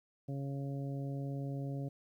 harmonic tone, 138.59 Hz, C#3, in tune, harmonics 1 / 2 / 3 / 4 / 5, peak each -37 / -43 / -50 / -49 / -54 dBFS, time 0.28-1.89 s, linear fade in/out 10 ms, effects 12-bit

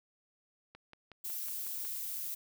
click train, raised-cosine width 0.3 ms, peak -35 dBFS, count 7, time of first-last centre 0.75-1.851 s, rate 5.45 Hz
violet noise, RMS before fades -39 dBFS, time 1.24-2.35 s, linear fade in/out 10 ms
effects none

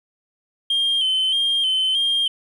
sine tone with vibrato, 3136 Hz, G7, in tune, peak -15 dBFS, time 0.7-2.28 s, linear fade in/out 5 ms, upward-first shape square, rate 1.6 Hz, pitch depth 41 cents each way, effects tanh soft clip ceiling -15 dBFS + 9-bit

